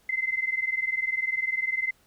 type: tone pair together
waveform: sine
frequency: 2050 / 2070 Hz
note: C7 / C7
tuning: -36 / -19 cents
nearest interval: unison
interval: 17 cents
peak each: -28 dBFS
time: 0.09-1.91 s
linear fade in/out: 5 ms
effects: pink hiss -63 dBFS RMS until 2.06 s